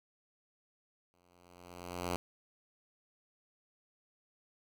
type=tone with exponential growth; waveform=5% pulse; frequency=88.5 Hz; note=F2; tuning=23 cents sharp; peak=-21 dBFS; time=1.14-2.16 s; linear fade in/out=0 ms; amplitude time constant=220 ms; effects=none